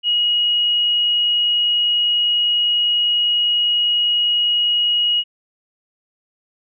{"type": "tone", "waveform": "sine", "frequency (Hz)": 2895, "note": "F#7", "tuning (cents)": -38, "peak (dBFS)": -14, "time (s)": [0.03, 5.24], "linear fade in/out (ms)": 50, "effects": []}